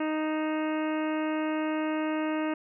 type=harmonic tone with a mistuned harmonic; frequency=310.4 Hz; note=D#4; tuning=4 cents flat; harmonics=1 / 2 / 3 / 4 / 5 / 6 / 7 / 8 / 9; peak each=-28 / -34 / -38 / -40 / -42 / -44 / -45 / -46 / -47 dBFS; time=0-2.54 s; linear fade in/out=5 ms; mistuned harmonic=8; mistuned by=+38 cents; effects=none